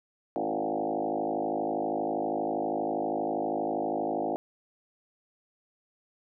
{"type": "tone with frequency modulation", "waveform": "sine", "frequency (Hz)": 523.3, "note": "C5", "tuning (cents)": 0, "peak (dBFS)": -27, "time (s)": [0.36, 4.36], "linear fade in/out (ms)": 0, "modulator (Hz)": 52.5, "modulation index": 5.1, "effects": []}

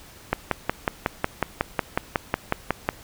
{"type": "click train", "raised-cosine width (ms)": 0.5, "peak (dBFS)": -5, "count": 15, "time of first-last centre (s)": [0.33, 2.889], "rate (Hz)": 5.47, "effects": ["pink hiss -47 dBFS RMS until 3.03 s"]}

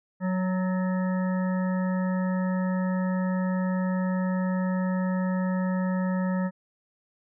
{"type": "harmonic tone with a mistuned harmonic", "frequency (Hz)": 185, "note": "F#3", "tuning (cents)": 0, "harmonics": [1, 3, 5, 7, 9, 10], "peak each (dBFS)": [-24, -34, -38, -41, -43, -44], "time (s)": [0.2, 6.51], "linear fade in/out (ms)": 50, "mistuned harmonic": 9, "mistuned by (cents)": 51, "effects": []}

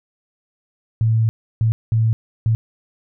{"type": "tone bursts at uneven times", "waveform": "sine", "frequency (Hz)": 112.1, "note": "A2", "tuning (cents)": 33, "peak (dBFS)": -13, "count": 4, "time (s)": [[1.01, 1.29], [1.61, 1.72], [1.92, 2.13], [2.46, 2.55]], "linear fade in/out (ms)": 0, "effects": []}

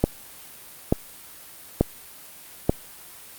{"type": "click train", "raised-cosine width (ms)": 2, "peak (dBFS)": -3, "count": 4, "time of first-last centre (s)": [0.04, 2.695], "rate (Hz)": 1.13, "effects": ["white hiss -44 dBFS RMS until 3.38 s", "Opus 32 kbps"]}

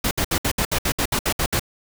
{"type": "noise bursts", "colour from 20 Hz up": "pink", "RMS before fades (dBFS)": -21, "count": 12, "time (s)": [0.04, 1.596], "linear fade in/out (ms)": 5, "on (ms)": 71, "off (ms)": 64, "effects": []}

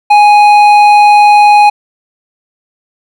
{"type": "tone with hard clipping", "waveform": "sine", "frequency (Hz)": 830.6, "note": "G#5", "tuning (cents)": 0, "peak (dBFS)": -3, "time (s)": [0.1, 1.7], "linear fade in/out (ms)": 10, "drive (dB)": 8, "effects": []}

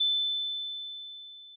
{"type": "tone with level ramp", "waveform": "sine", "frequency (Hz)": 3520, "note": "A7", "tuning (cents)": 0, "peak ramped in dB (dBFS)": [-22, -48], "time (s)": [0, 1.56], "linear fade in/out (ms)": 10, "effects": []}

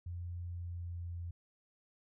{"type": "tone with pitch glide", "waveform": "sine", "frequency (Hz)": [87.31, 86.16], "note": ["F2", "F2"], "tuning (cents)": [0, -23], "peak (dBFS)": -39, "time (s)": [0.06, 1.31], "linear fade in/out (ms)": 5, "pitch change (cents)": -23, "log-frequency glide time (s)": [0.44, 1.18], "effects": []}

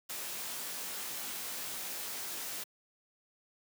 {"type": "noise with comb filter", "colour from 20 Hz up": "white", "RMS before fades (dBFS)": -40, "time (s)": [0.09, 2.64], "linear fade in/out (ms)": 10, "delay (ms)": 19, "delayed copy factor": -0.65, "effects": ["high-pass 150 Hz 12 dB/octave"]}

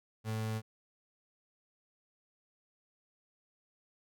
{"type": "tone", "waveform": "35% pulse", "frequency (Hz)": 110, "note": "A2", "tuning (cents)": 0, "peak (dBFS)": -32, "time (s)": [0.24, 0.62], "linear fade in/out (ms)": 50, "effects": []}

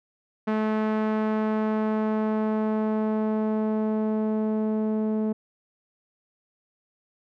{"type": "tone with low-pass filter sweep", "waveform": "sawtooth", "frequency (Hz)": 216.4, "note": "A3", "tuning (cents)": -29, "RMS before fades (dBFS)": -25, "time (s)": [0.47, 5.33], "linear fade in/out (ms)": 10, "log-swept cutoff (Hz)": [1700, 500], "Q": 0.83, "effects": []}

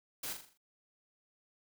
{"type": "noise with echo", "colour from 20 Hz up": "white", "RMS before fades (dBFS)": -40, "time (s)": [0.23, 0.33], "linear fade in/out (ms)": 5, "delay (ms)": 41, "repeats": 6, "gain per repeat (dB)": -6, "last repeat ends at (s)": 0.576, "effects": []}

